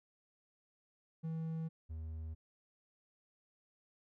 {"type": "tone pair in turn", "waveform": "triangle", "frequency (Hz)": [161.7, 79.76], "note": ["E3", "D#2"], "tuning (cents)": [-33, 43], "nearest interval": "octave", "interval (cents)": 1224, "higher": "first", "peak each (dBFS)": [-35, -39], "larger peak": "first", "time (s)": [[1.23, 1.69], [1.89, 2.35]], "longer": "neither", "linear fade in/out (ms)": 20, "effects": []}